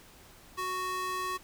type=tone with high-pass filter; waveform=square; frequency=370 Hz; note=F#4; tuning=in tune; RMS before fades=-34 dBFS; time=0.57-1.38 s; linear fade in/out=20 ms; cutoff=810 Hz; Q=4.5; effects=pink hiss -55 dBFS RMS until 1.43 s